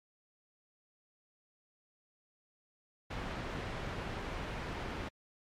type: low-pass noise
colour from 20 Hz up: pink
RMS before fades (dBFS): -40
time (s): 3.1-5.09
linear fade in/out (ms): 10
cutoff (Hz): 2600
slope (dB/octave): 12
effects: MP3 64 kbps